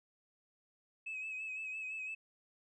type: tone with vibrato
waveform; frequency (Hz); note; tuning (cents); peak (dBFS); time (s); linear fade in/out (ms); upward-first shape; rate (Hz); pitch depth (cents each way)
sine; 2570; E7; -45; -38; 1.06-2.15; 10; sine; 5.9; 40
effects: tanh soft clip ceiling -36 dBFS